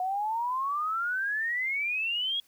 sine exponential sweep, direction up, 725 to 3340 Hz, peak -27 dBFS, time 0-2.4 s, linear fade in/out 2 ms, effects white hiss -64 dBFS RMS until 2.47 s

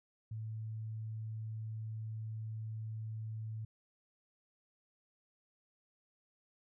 sine tone, 110 Hz, A2, in tune, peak -39 dBFS, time 0.31-3.65 s, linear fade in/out 5 ms, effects none

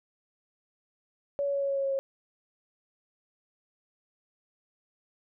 sine tone with pitch steps, 565 / 561.7 / 558.5 / 555.3 / 552.1 / 548.9 / 545.8 / 542.6 Hz, C#5 / C#5 / C#5 / C#5 / C#5 / C#5 / C#5 / C#5, +33 / +23 / +13 / +3 / -7 / -17 / -27 / -37 cents, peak -26 dBFS, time 1.39-1.99 s, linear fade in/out 0 ms, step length 75 ms, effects none

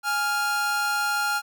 45% pulse tone pair together, 830.6 / 1396.9 Hz, G#5 / F6, 0 / 0 cents, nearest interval major sixth, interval 900 cents, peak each -28 / -24 dBFS, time 0.03-1.42 s, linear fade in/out 50 ms, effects none

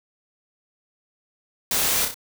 white noise with echo, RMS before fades -23 dBFS, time 1.71-2.05 s, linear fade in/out 2 ms, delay 31 ms, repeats 3, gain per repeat -5 dB, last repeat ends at 2.143 s, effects none

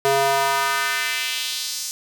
square tone with high-pass filter sweep, 137.4 Hz, C#3, 15 cents flat, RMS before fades -22 dBFS, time 0.05-1.91 s, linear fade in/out 0 ms, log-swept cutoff 490 to 6200 Hz, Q 1.8, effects 7-bit

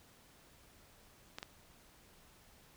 clicks, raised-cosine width 0.2 ms, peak -25 dBFS, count 2, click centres 1.385 / 1.429 s, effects pink hiss -63 dBFS RMS until 2.76 s

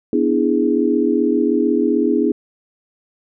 sine chord, E dominant seventh, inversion second, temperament equal, 246.9 / 293.7 / 329.6 / 415.3 Hz, B3 / D4 / E4 / G#4, 0 / 0 / 0 / 0 cents, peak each -19 dBFS, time 0.13-2.32 s, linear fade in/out 2 ms, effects none

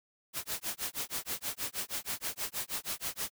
white noise with tremolo, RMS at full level -34 dBFS, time 0.33-3.31 s, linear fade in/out 50 ms, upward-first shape sine, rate 6.3 Hz, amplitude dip 100%, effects none

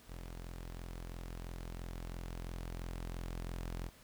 sawtooth tone with level ramp, 42.97 Hz, F1, 27 cents flat, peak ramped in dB -41 to -35 dBFS, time 0.06-3.91 s, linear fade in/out 50 ms, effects pink hiss -61 dBFS RMS until 4.03 s

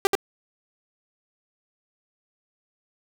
sawtooth tone with echo, 394.2 Hz, G4, 10 cents sharp, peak -12 dBFS, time 0.05-0.07 s, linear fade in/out 0 ms, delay 82 ms, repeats 1, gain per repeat -2 dB, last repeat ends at 0.152 s, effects none

